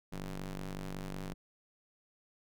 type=ring-modulated tone; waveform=sawtooth; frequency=96.2 Hz; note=G2; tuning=32 cents flat; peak=-32 dBFS; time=0.12-1.34 s; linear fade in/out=10 ms; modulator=73.5 Hz; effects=none